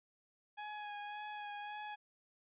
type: tone with vibrato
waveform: sawtooth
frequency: 833 Hz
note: G#5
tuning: 5 cents sharp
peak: -39 dBFS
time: 0.57-1.96 s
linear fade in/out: 20 ms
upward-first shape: sine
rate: 1.8 Hz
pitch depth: 20 cents each way
effects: resampled to 8000 Hz